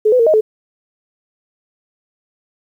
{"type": "tone with pitch steps", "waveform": "sine", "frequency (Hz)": [429.1, 503, 459.9, 624, 433.4], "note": ["A4", "B4", "A#4", "D#5", "A4"], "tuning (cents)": [-43, 32, -23, 5, -26], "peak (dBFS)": -8, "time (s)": [0.05, 0.41], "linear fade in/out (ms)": 10, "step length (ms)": 72, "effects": ["8-bit"]}